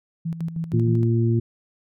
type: tone with tremolo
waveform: sine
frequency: 164.81 Hz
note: E3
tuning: in tune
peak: -23 dBFS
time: 0.25-1.04 s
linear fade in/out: 10 ms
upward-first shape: square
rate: 6.4 Hz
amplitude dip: 65%
type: harmonic tone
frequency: 115.5 Hz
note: A#2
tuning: 16 cents flat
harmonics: 1 / 2 / 3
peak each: -18 / -25 / -25 dBFS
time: 0.73-1.4 s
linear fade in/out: 10 ms
effects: none